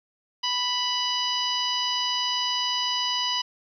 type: harmonic tone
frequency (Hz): 987.8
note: B5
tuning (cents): 0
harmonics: 1 / 2 / 3 / 4 / 5 / 6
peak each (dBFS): -30 / -37 / -27 / -35 / -29 / -39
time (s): 0.43-3.42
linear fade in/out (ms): 10
effects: 10-bit